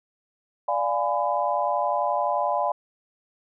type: chord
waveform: sine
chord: D diminished seventh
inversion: none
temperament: equal with one note detuned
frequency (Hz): 587.3 / 698.5 / 830.6 / 1005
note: D5 / F5 / Ab5 / Cb6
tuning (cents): 0 / 0 / 0 / +30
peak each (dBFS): -27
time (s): 0.68-2.72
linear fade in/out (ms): 5
effects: none